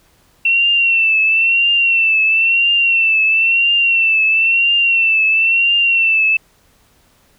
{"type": "tone with vibrato", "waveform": "sine", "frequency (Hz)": 2700, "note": "E7", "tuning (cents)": 41, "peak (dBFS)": -10, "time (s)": [0.45, 6.37], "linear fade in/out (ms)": 5, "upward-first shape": "triangle", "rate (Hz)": 0.99, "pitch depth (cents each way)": 69, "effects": ["pink hiss -54 dBFS RMS until 7.38 s"]}